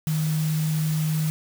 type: tone in noise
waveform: sine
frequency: 155.56 Hz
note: D#3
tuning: in tune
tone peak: -21 dBFS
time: 0.07-1.3 s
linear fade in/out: 0 ms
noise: white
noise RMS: -36 dBFS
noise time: 0.07-1.3 s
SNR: +12 dB
effects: none